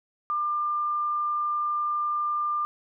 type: tone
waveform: sine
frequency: 1196 Hz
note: D6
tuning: 31 cents sharp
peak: -24 dBFS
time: 0.3-2.65 s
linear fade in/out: 0 ms
effects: none